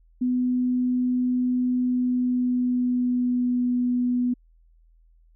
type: tone with pitch glide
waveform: sine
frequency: 250 to 246.6 Hz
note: B3 to B3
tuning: +21 to -2 cents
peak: -20 dBFS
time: 0.21-4.34 s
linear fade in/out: 10 ms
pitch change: -23 cents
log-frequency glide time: 1.82-3.68 s
effects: added 41 Hz sine -54 dBFS peak until 5.35 s